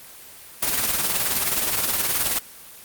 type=noise with tremolo; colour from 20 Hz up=white; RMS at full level=-20 dBFS; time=0.62-2.39 s; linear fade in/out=5 ms; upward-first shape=sine; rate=19 Hz; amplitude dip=50%; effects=white hiss -43 dBFS RMS until 2.84 s + Opus 24 kbps